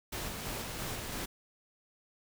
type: noise with tremolo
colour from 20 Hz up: pink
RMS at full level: -38 dBFS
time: 0.12-1.26 s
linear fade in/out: 10 ms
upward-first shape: square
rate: 3 Hz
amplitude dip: 25%
effects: none